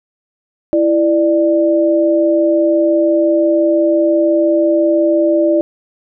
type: tone pair together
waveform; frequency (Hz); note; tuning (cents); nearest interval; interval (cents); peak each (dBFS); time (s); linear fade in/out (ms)
sine; 332.2 / 593.6; E4 / D5; +13 / +18; minor seventh; 1005; -12; 0.73-5.61; 0
effects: none